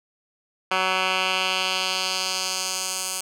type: tone with band-pass filter sweep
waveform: 10% pulse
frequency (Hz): 187.1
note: F#3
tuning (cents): +20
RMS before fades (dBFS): -25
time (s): 0.71-3.21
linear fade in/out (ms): 5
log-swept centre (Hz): 1900 to 8600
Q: 1.4
effects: none